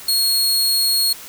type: tone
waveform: sawtooth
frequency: 4308 Hz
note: C8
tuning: 50 cents sharp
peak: -12 dBFS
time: 0.08-1.13 s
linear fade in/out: 5 ms
effects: white hiss -37 dBFS RMS until 1.28 s